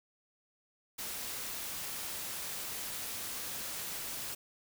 white noise, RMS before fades -40 dBFS, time 0.98-4.35 s, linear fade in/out 10 ms, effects none

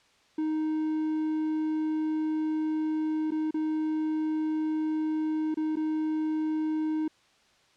triangle tone with dropouts, 311.6 Hz, D#4, 3 cents sharp, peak -24 dBFS, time 0.38-7.08 s, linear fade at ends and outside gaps 5 ms, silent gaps 3.308-3.318 / 3.509-3.542 / 5.544-5.571 / 5.758-5.768 s, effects white hiss -63 dBFS RMS until 7.76 s + low-pass 5000 Hz 12 dB/octave

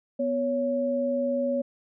sine tone pair together, 247.7 / 558.2 Hz, B3 / C#5, +5 / +12 cents, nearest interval octave + major second, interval 1407 cents, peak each -28 / -25 dBFS, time 0.19-1.62 s, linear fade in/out 10 ms, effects none

